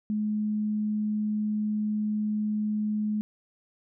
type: tone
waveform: sine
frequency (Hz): 212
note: G#3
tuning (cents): +36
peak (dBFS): -25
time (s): 0.1-3.21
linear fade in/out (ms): 0
effects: none